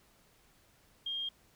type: tone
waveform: sine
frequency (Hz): 3220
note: G7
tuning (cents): +46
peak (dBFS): -34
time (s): 1.06-1.29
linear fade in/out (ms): 5
effects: pink hiss -66 dBFS RMS until 1.55 s